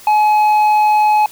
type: tone with tanh clipping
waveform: triangle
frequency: 848 Hz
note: G#5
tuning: 36 cents sharp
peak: -10 dBFS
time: 0.07-1.26 s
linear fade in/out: 2 ms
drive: 10 dB
effects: white hiss -39 dBFS RMS until 1.31 s